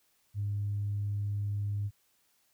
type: tone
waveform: sine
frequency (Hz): 102.1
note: G#2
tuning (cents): -29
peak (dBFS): -29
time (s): 0.34-1.91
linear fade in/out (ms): 50
effects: tanh soft clip ceiling -25 dBFS + white hiss -71 dBFS RMS until 2.53 s